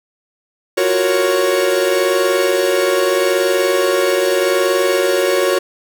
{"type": "chord", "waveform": "45% pulse", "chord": "Gb major seventh", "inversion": "third", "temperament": "equal", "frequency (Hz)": [349.2, 370, 466.2, 554.4], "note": ["F4", "Gb4", "Bb4", "Db5"], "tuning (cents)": [0, 0, 0, 0], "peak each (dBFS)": [-23, -17, -20, -17], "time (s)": [0.77, 5.59], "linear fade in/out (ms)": 10, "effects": []}